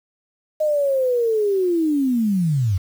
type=linear sweep; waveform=sine; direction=down; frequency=622.3 to 86.6 Hz; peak=-16 dBFS; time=0.6-2.78 s; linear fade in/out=10 ms; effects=7-bit